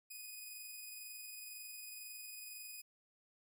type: tone with amplitude modulation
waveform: 5% pulse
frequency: 2489 Hz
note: D#7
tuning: in tune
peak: -37 dBFS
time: 0.1-2.82 s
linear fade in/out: 10 ms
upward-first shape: sine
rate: 22 Hz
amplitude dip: 25%
effects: none